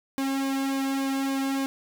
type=tone with flanger; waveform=sawtooth; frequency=271.1 Hz; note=C#4; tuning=38 cents flat; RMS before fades=-27 dBFS; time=0.18-1.66 s; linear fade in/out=0 ms; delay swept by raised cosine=1.5 to 2.11 ms; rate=3.5 Hz; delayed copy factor=-0.9; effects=none